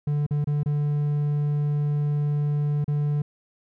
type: tone with dropouts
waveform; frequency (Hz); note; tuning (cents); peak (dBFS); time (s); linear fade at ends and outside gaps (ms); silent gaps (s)
triangle; 146.83; D3; 0; -19; 0.07-3.22; 5; 0.265-0.308 / 0.444-0.471 / 0.633-0.659 / 2.844-2.879
effects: none